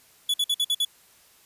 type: tone bursts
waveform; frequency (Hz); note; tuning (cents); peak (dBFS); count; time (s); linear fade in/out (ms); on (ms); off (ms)
45% pulse; 3414; G#7; +47; -21; 6; 0.29-0.85; 5; 50; 52
effects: white hiss -57 dBFS RMS until 1.45 s + resampled to 32000 Hz